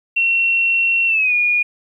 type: tone with pitch glide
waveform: sine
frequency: 2723 to 2440 Hz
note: F7 to D#7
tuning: -44 to -34 cents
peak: -13 dBFS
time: 0.16-1.63 s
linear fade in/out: 10 ms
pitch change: -190 cents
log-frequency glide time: 1.07-1.34 s
effects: 9-bit